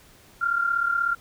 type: tone pair together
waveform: sine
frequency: 1383 / 1419.4 Hz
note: F6 / F6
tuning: -17 / +28 cents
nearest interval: unison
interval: 45 cents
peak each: -22 / -27 dBFS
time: 0.41-1.15 s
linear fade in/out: 10 ms
effects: pink hiss -53 dBFS RMS until 1.2 s